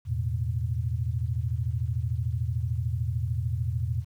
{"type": "chord", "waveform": "sine", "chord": "E suspended fourth", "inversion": "none", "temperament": "equal with one note detuned", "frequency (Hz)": [83.36, 110, 123.47], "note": ["E2", "A2", "B2"], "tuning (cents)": [20, 0, 0], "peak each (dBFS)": -30, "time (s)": [0.05, 4.05], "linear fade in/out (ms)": 50, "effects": ["10-bit"]}